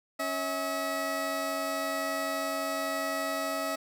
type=tone pair together; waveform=20% pulse; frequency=276.4 / 644.6 Hz; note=C#4 / E5; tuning=-5 / -39 cents; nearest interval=octave + minor third; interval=1466 cents; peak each=-31 / -26 dBFS; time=0.19-3.76 s; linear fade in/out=10 ms; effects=none